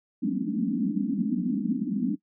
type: band-pass noise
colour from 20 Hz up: pink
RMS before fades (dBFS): -27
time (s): 0.22-2.16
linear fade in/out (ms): 20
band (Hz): 180 to 300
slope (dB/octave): 96
effects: noise-tail reverb RT60 0.1 s tail -20 dB re dry